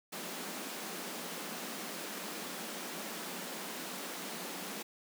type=high-pass noise; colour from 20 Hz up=pink; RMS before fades=-42 dBFS; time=0.12-4.83 s; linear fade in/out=10 ms; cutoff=170 Hz; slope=96 dB/octave; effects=none